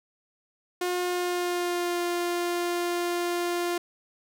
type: tone with pitch glide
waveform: sawtooth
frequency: 358 to 349.2 Hz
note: F4 to F4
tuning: +43 to 0 cents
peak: -22 dBFS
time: 0.81-3.78 s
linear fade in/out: 5 ms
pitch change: -43 cents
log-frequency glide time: 1.01-2.02 s
effects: none